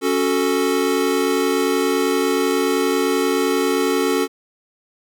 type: chord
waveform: square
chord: F# minor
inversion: second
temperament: equal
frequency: 277.2 / 370 / 440 Hz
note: C#4 / F#4 / A4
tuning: 0 / 0 / 0 cents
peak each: -22 / -22 / -21 dBFS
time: 0.01-4.28 s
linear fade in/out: 50 ms
effects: none